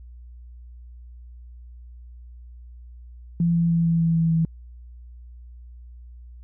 sine tone with pitch steps, 169.6 / 168.53 / 167.46 / 166.4 / 165.34 / 164.3 / 163.26 Hz, E3 / E3 / E3 / E3 / E3 / E3 / E3, +50 / +39 / +28 / +17 / +6 / -5 / -16 cents, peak -17 dBFS, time 3.4-4.45 s, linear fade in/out 2 ms, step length 150 ms, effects added 60 Hz sine -40 dBFS peak until 6.43 s

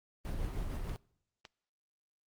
brown noise with tremolo, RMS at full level -35 dBFS, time 0.25-0.96 s, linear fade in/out 0 ms, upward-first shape triangle, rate 6.6 Hz, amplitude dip 40%
clicks, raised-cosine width 0.2 ms, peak -31 dBFS, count 2, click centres 0.895 / 1.452 s
effects noise-tail reverb RT60 0.7 s tail -24 dB re dry + Opus 24 kbps

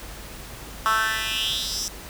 10% pulse tone with high-pass filter sweep, 220 Hz, A3, in tune, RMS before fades -25 dBFS, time 0.86-1.88 s, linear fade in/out 0 ms, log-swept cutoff 1200 to 6100 Hz, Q 4.4, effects added 50 Hz sine -42 dBFS peak until 2.09 s + pink hiss -40 dBFS RMS until 2.09 s

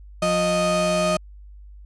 35% pulse tone pair together, 177.47 / 622.3 Hz, F3 / D#5, +28 / 0 cents, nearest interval octave + minor seventh, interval 2172 cents, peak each -23 / -18 dBFS, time 0.22-1.17 s, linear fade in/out 5 ms, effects added 50 Hz sine -40 dBFS peak until 1.85 s + resampled to 24000 Hz

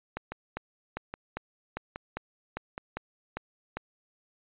two click trains, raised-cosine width 0.5 ms, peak -21 / -18 dBFS, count 4 / 10, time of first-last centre 0.32-2.779 / 0.17-3.77 s, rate 1.22 / 2.5 Hz, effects resampled to 8000 Hz

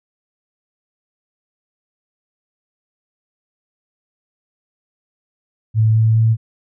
sine tone with pitch steps, 110.1 / 111.19 / 112.28 Hz, A2 / A2 / A2, +2 / +19 / +36 cents, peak -10 dBFS, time 5.74-6.37 s, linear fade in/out 50 ms, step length 210 ms, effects none

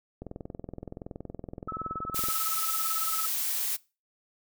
click train, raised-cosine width 2 ms, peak -25 dBFS, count 45, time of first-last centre 0.22-2.286 s, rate 21.3 Hz
sine tone with tremolo, 1300 Hz, E6, 24 cents flat, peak -30 dBFS, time 1.68-3.26 s, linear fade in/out 5 ms, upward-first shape sine, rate 18 Hz, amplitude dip 85%
blue noise, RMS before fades -30 dBFS, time 2.14-3.77 s, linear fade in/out 20 ms
effects noise-tail reverb RT60 0.3 s tail -22 dB re dry

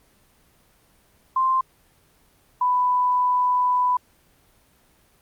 sine tone pair in turn, 1046 / 994.5 Hz, C6 / B5, -1 / +12 cents, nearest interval minor second, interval 87 cents, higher first, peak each -17 dBFS, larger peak neither, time 1.36-1.61 / 2.61-3.97 s, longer second, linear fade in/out 5 ms, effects pink hiss -59 dBFS RMS until 5.21 s + Opus 24 kbps

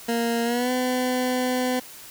20% pulse tone with pitch glide, 233.1 to 252.7 Hz, A#3 to B3, 0 to +40 cents, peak -17 dBFS, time 0.08-1.8 s, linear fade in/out 10 ms, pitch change +140 cents, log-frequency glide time 0.44-0.71 s, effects white hiss -43 dBFS RMS until 2.1 s

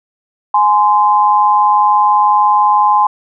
sine tone pair together, 838 / 1036 Hz, G#5 / C6, +15 / -17 cents, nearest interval major third, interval 368 cents, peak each -10 dBFS, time 0.54-3.07 s, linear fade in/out 5 ms, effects none

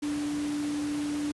sine tone in noise, 293.7 Hz, D4, in tune, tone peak -28 dBFS, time 0.02-1.32 s, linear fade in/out 10 ms, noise pink, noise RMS -40 dBFS, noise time 0.02-1.32 s, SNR +9 dB, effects high-pass 100 Hz 12 dB/octave + resampled to 24000 Hz

